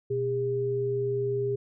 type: tone pair together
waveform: sine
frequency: 123.9 / 404.2 Hz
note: B2 / G#4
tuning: +6 / -47 cents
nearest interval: octave + minor sixth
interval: 2047 cents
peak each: -32 / -26 dBFS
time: 0.1-1.56 s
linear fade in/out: 10 ms
effects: none